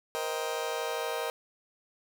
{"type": "chord", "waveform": "30% pulse", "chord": "C minor seventh", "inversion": "third", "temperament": "just", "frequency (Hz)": [470.9, 523.3, 627.9, 784.9], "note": ["Bb4", "C5", "Eb5", "G5"], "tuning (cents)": [18, 0, 16, 2], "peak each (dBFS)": [-32, -36, -34, -37], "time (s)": [0.15, 1.3], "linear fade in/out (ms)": 0, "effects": []}